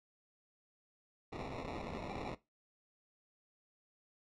white noise with sample-and-hold, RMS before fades -43 dBFS, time 1.32-2.35 s, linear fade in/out 10 ms, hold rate 1575 Hz, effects noise-tail reverb RT60 0.2 s tail -17 dB re dry + low-pass 4000 Hz 12 dB/octave

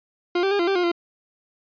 40% pulse tone with pitch steps, 351.8 / 389.4 / 404.9 / 343.7 / 391.1 / 355.5 / 343.7 Hz, F4 / G4 / G#4 / F4 / G4 / F4 / F4, +13 / -12 / -44 / -28 / -4 / +31 / -28 cents, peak -18 dBFS, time 0.35-0.917 s, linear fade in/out 5 ms, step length 81 ms, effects resampled to 11025 Hz

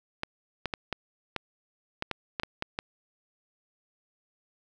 clicks, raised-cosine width 0.3 ms, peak -14 dBFS, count 11, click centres 0.234 / 0.657 / 0.738 / 0.927 / 1.363 / 2.024 / 2.113 / 2.398 / 2.434 / 2.624 / 2.789 s, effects none

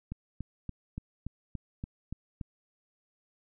click train, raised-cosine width 5 ms, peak -24 dBFS, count 9, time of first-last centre 0.12-2.412 s, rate 3.49 Hz, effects none

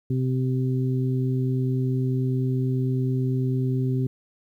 harmonic tone, 129.2 Hz, C3, 21 cents flat, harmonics 1 / 2 / 3, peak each -22 / -28 / -32 dBFS, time 0.1-4.07 s, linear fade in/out 5 ms, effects 10-bit

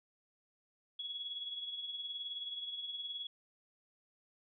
sine tone with tremolo, 3356 Hz, G#7, 17 cents sharp, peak -37 dBFS, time 0.99-3.27 s, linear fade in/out 5 ms, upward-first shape triangle, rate 19 Hz, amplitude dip 60%, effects none

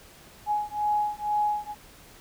sine beating tone pair, 836 / 838.1 Hz, G#5 / G#5, +11 / +16 cents, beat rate 2.1 Hz, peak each -27 dBFS, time 0.46-1.75 s, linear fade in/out 50 ms, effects pink hiss -51 dBFS RMS until 2.2 s

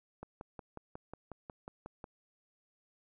click train, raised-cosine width 1 ms, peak -30 dBFS, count 11, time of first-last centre 0.23-2.042 s, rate 5.52 Hz, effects none

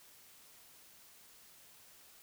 silence, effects white hiss -60 dBFS RMS until 2.22 s

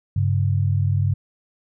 sine tone pair together, 98.21 / 138.59 Hz, G2 / C#3, +4 / 0 cents, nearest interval tritone, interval 596 cents, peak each -18 / -22 dBFS, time 0.16-1.14 s, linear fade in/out 5 ms, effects none

